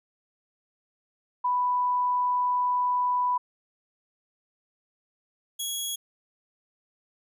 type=tone pair in turn; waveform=sine / 15% pulse; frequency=990 / 3330 Hz; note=B5 / G#7; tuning=+4 / +4 cents; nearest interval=octave + major sixth; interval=2100 cents; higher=second; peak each=-22 dBFS; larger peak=neither; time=1.44-3.38 / 5.59-5.96 s; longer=first; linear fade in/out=10 ms; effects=none